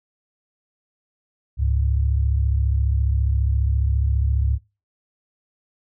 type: tone pair together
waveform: sine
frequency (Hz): 69.17 / 103.83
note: C#2 / G#2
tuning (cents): -3 / 0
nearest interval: perfect fifth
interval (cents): 703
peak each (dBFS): -18 / -23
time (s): 1.57-4.59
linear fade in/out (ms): 50
effects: noise-tail reverb RT60 0.3 s tail -24 dB re dry